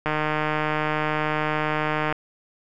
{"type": "click train", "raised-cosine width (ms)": 0.5, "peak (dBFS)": -9, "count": 317, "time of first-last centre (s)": [0.06, 2.125], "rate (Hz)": 153, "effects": []}